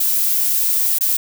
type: noise with dropouts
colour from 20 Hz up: violet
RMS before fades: -17 dBFS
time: 0-1.17 s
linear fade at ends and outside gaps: 5 ms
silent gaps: 0.986-1.008 s
effects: none